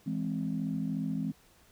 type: chord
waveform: sine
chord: E augmented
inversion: none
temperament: equal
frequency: 164.81 / 207.7 / 261.6 Hz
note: E3 / G#3 / B#3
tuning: 0 / 0 / 0 cents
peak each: -34 dBFS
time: 0.06-1.32 s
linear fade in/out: 10 ms
effects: tanh soft clip ceiling -22 dBFS + pink hiss -62 dBFS RMS until 1.71 s